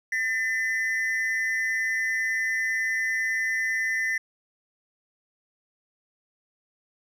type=ring-modulated tone; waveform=triangle; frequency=1904 Hz; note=A#6; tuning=36 cents sharp; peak=-19 dBFS; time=0.12-4.18 s; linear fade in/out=5 ms; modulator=109 Hz; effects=none